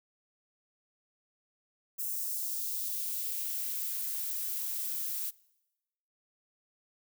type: noise with high-pass filter sweep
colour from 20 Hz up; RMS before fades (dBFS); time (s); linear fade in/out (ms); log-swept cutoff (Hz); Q
violet; -35; 1.98-5.31; 20; 7600 to 360; 1.1
effects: noise-tail reverb RT60 1.0 s tail -24 dB re dry